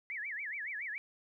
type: tone with vibrato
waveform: sine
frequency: 1975.5 Hz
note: B6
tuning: in tune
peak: -37 dBFS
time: 0.1-0.98 s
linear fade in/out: 0 ms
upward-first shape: sine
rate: 7.1 Hz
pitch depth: 290 cents each way
effects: 13-bit